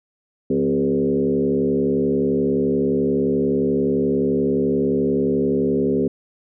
sine tone with frequency modulation, 329.1 Hz, E4, 3 cents flat, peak -16 dBFS, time 0.5-6.08 s, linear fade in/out 5 ms, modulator 71.5 Hz, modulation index 2, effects none

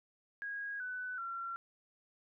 sine tone with pitch steps, 1643 / 1498 / 1365.7 Hz, G#6 / F#6 / F6, -19 / +21 / -39 cents, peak -38 dBFS, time 0.42-1.56 s, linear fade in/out 0 ms, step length 380 ms, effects none

